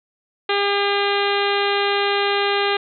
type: harmonic tone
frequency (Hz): 402.9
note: G4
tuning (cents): +48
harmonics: 1 / 2 / 3 / 4 / 5 / 6 / 7 / 8 / 9 / 10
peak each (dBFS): -21 / -24 / -26 / -27 / -28 / -29 / -29 / -30 / -31 / -31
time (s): 0.49-2.77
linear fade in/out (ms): 5
effects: none